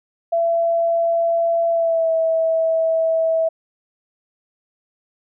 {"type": "tone with pitch glide", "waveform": "sine", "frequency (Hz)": [672, 650.6], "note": ["E5", "E5"], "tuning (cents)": [33, -23], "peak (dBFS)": -15, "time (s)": [0.32, 3.49], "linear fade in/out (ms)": 10, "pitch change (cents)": -56, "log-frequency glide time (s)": [1.7, 2.12], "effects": []}